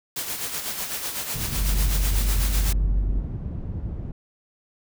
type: noise with tremolo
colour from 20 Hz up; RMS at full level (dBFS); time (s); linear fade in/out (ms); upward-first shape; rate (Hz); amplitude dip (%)
white; -28; 0.16-2.73; 5; sine; 8; 50
type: low-pass noise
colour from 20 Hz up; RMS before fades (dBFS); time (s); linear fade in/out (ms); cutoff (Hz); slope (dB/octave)
white; -31; 1.34-4.12; 5; 120; 12
type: tone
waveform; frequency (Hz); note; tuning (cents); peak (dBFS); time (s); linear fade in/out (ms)
sine; 47.51; F#1; +47; -19; 1.54-3.23; 50
effects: none